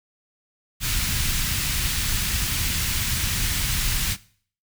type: band-stop noise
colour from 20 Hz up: pink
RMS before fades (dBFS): -24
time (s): 0.8-4.17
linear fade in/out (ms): 50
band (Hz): 140 to 2000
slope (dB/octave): 12
effects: noise-tail reverb RT60 0.5 s tail -19 dB re dry